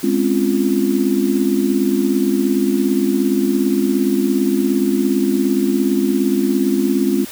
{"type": "chord", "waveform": "sine", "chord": "Db major seventh", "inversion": "second", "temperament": "just", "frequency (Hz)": [207.9, 259.9, 277.2, 346.5], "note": ["Ab3", "C4", "Db4", "F4"], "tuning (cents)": [2, -11, 0, -14], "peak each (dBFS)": -19, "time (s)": [0.03, 7.25], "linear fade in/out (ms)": 10, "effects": ["white hiss -34 dBFS RMS until 7.31 s"]}